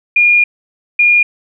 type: tone pair in turn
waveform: sine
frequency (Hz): 2424 / 2424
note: D#7 / D#7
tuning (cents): -46 / -46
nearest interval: unison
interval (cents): 0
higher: neither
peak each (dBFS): -6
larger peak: neither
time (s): 0.16-0.44 / 0.99-1.23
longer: first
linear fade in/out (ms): 5
effects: none